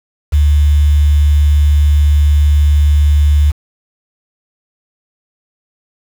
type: tone with quantisation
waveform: sine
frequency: 73.42 Hz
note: D2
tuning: in tune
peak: -6 dBFS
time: 0.32-3.52 s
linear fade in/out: 20 ms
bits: 5
effects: none